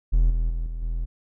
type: tone with level steps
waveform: triangle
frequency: 41.16 Hz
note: E1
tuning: 2 cents flat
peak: -13 / -18 / -22 / -26 / -22 dBFS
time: 0.12-1.06 s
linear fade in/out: 20 ms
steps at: 0.3 / 0.5 / 0.66 / 0.82 s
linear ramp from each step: 2 ms
effects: none